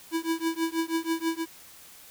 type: tone with tremolo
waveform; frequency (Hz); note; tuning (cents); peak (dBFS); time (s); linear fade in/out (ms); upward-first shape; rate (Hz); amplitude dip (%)
square; 328; E4; -9; -23; 0.11-1.46; 50; triangle; 6.2; 100
effects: white hiss -50 dBFS RMS until 2.1 s